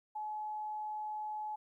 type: tone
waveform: sine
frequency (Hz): 852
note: G#5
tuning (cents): +44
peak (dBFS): -37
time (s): 0.15-1.56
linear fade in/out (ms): 10
effects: 13-bit